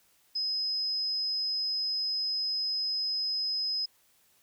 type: tone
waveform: sine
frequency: 5070 Hz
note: D#8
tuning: 32 cents sharp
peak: -28 dBFS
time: 0.35-3.86 s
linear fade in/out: 10 ms
effects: white hiss -66 dBFS RMS until 4.42 s